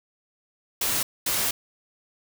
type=noise bursts at uneven times; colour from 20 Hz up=white; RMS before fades=-25 dBFS; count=2; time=0.81-1.03 / 1.26-1.51 s; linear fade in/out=5 ms; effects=none